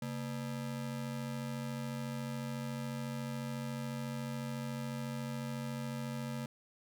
square ring-modulated tone, 182.9 Hz, F#3, 20 cents flat, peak -35 dBFS, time 0.02-6.46 s, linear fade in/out 2 ms, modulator 47 Hz, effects none

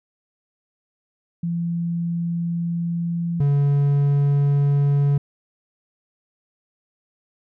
sine / triangle tone pair in turn, 170 / 142.25 Hz, F3 / C#3, -46 / +45 cents, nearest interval minor third, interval 309 cents, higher first, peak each -21 / -13 dBFS, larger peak second, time 1.43-3.4 / 3.4-5.18 s, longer first, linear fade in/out 5 ms, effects none

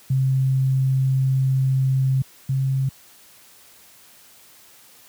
sine tone pair in turn, 132.6 / 133.83 Hz, C3 / C3, +23 / +39 cents, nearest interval unison, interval 16 cents, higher second, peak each -16 / -18 dBFS, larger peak first, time 0.1-2.22 / 2.49-2.89 s, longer first, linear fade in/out 5 ms, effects white hiss -50 dBFS RMS until 5.08 s + high-pass 60 Hz 12 dB/octave

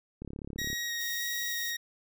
click train, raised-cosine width 3 ms, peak -27 dBFS, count 19, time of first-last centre 0.22-0.73 s, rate 35.3 Hz
20% pulse tone with vibrato, 1886 Hz, A#6, 20 cents sharp, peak -27 dBFS, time 0.58-1.77 s, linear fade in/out 10 ms, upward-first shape square, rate 1.6 Hz, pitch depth 8 cents each way
violet noise, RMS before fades -40 dBFS, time 0.97-1.74 s, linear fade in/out 50 ms
effects none

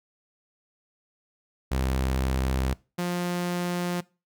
sawtooth tone pair in turn, 65.4 / 176.52 Hz, C2 / F3, 0 / +19 cents, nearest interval octave + perfect fourth, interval 1719 cents, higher second, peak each -20 / -22 dBFS, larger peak first, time 1.71-2.74 / 2.98-4.01 s, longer neither, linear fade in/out 10 ms, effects noise-tail reverb RT60 0.3 s tail -22 dB re dry

